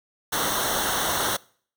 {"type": "noise with comb filter", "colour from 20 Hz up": "pink", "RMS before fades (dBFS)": -25, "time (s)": [0.32, 1.37], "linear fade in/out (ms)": 10, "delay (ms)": 0.41, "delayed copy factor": -0.85, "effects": ["noise-tail reverb RT60 0.5 s tail -23 dB re dry"]}